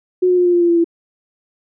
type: tone with pitch steps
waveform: sine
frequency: 365 / 360.8 / 356.7 / 352.6 / 348.5 / 344.5 / 340.6 / 336.6 Hz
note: F#4 / F#4 / F4 / F4 / F4 / F4 / F4 / E4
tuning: -24 / -44 / +37 / +17 / -4 / -24 / -43 / +36 cents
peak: -10 dBFS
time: 0.22-0.844 s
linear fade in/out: 10 ms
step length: 78 ms
effects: none